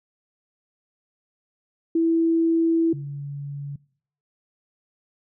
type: tone pair in turn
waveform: sine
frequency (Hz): 329.6 / 142.15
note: E4 / C#3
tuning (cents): 0 / +44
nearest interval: octave + minor third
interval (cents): 1456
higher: first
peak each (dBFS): -17 / -29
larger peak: first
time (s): 1.95-2.93 / 2.93-3.76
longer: first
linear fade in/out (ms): 5
effects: noise-tail reverb RT60 0.6 s tail -23 dB re dry